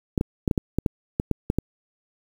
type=clicks; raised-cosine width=3 ms; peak=-8 dBFS; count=11; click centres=0.178 / 0.211 / 0.478 / 0.512 / 0.578 / 0.786 / 0.862 / 1.199 / 1.313 / 1.501 / 1.586 s; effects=7-bit